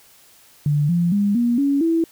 sine tone with pitch steps, 146.83 / 172.61 / 202.9 / 238.5 / 280.4 / 329.6 Hz, D3 / F3 / G#3 / A#3 / C#4 / E4, 0 / -20 / -40 / +40 / +20 / 0 cents, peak -15 dBFS, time 0.66-2.04 s, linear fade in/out 2 ms, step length 230 ms, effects white hiss -51 dBFS RMS until 2.11 s

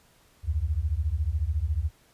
sine beating tone pair, 69.9 / 83.9 Hz, C#2 / E2, +15 / +31 cents, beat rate 14 Hz, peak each -27 dBFS, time 0.43-1.91 s, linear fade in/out 50 ms, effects pink hiss -61 dBFS RMS until 2.13 s + resampled to 32000 Hz

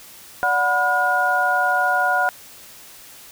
sine tone cluster, 583 / 735 / 990 / 1434 Hz, D5 / F#5 / B5 / F6, -13 / -12 / +4 / +45 cents, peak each -27 / -20 / -25 / -19 dBFS, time 0.43-2.29 s, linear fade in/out 0 ms, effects white hiss -43 dBFS RMS until 3.31 s

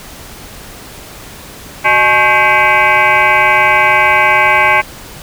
sine tone with frequency modulation, 1569 Hz, G6, 1 cent sharp, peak -6 dBFS, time 1.84-4.82 s, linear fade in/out 20 ms, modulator 239 Hz, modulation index 3.8, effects pink hiss -32 dBFS RMS until 5.22 s

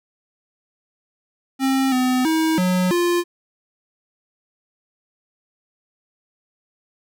square tone with pitch steps, 266.9 / 254.1 / 319.6 / 182.6 / 348.9 Hz, C4 / B3 / D#4 / F#3 / F4, +35 / +49 / +47 / -23 / -2 cents, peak -17 dBFS, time 1.59-3.24 s, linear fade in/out 50 ms, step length 330 ms, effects none

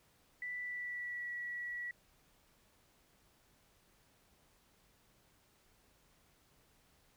sine tone with pitch glide, 1975.5 to 1937.1 Hz, B6 to B6, 0 to -34 cents, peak -39 dBFS, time 0.42-1.91 s, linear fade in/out 2 ms, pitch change -34 cents, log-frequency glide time 0.59-1.31 s, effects pink hiss -70 dBFS RMS until 7.16 s

